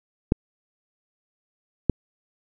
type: clicks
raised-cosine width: 3 ms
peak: -4 dBFS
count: 2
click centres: 0.321 / 1.897 s
effects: none